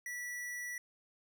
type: tone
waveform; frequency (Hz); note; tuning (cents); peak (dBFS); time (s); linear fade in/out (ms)
square; 1950; B6; -23; -40; 0.06-0.78; 2
effects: none